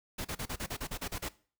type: noise bursts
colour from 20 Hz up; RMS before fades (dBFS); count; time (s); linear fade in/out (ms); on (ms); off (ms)
pink; -37; 11; 0.18-1.289; 10; 69; 35
effects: noise-tail reverb RT60 0.4 s tail -19 dB re dry